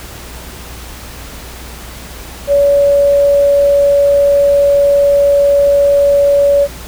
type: tone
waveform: sine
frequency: 567 Hz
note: C#5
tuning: 39 cents sharp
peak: -6 dBFS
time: 2.47-6.68 s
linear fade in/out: 50 ms
effects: added 60 Hz sine -31 dBFS peak until 6.87 s + pink hiss -31 dBFS RMS until 6.87 s